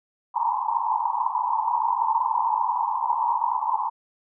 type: band-pass noise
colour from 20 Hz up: white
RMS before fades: -24 dBFS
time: 0.34-3.9 s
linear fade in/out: 20 ms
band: 870 to 1000 Hz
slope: 96 dB/octave
effects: none